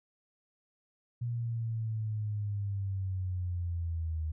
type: linear sweep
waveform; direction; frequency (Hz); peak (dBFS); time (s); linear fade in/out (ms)
sine; down; 120.1 to 77.78; -31; 1.21-4.32; 10
effects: none